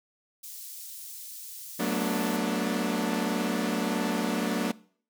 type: high-pass noise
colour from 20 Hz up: white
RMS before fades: -42 dBFS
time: 0.43-2.37 s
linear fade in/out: 10 ms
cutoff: 5300 Hz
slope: 12 dB/octave
type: chord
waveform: sawtooth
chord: B minor seventh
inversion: second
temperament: equal with one note detuned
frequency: 185 / 220 / 241.6 / 293.7 Hz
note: F#3 / A3 / B3 / D4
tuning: 0 / 0 / -38 / 0 cents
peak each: -28 dBFS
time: 1.79-4.72 s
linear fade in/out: 10 ms
effects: noise-tail reverb RT60 0.5 s tail -21 dB re dry